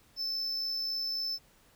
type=tone with amplitude modulation; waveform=triangle; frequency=5274 Hz; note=E8; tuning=in tune; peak=-29 dBFS; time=0.16-1.39 s; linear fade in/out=50 ms; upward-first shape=sine; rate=63.6 Hz; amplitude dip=25%; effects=pink hiss -63 dBFS RMS until 1.75 s